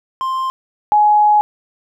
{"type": "tone pair in turn", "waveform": ["triangle", "sine"], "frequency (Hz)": [1049, 839.6], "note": ["C6", "G#5"], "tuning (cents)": [4, 19], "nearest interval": "major third", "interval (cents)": 385, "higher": "first", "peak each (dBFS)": [-15, -8], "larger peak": "second", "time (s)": [[0.21, 0.5], [0.92, 1.41]], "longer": "second", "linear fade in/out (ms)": 0, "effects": []}